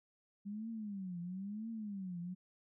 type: tone with vibrato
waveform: sine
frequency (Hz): 198.3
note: G3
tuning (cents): +20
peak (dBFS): -40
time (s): 0.45-2.35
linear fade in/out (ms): 20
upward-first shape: triangle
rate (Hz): 1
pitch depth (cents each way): 260
effects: none